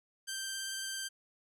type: tone with vibrato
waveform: 10% pulse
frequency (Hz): 1568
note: G6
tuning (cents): 0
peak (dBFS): -28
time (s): 0.27-1.09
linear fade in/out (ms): 20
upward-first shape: sine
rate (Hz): 18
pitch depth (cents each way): 13
effects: none